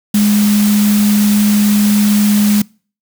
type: tone in noise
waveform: sine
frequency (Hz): 207.7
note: G#3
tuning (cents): 0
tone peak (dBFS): -8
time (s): 0.14-2.62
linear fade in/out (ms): 5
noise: white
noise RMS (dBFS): -21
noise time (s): 0.14-2.62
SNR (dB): +10
effects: noise-tail reverb RT60 0.4 s tail -25 dB re dry